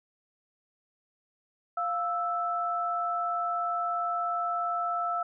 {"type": "tone pair together", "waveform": "sine", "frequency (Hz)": [698.5, 1318.5], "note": ["F5", "E6"], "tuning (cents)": [0, 0], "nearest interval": "major seventh", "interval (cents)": 1100, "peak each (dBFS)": [-31, -29], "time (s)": [1.77, 5.23], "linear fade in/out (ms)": 5, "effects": []}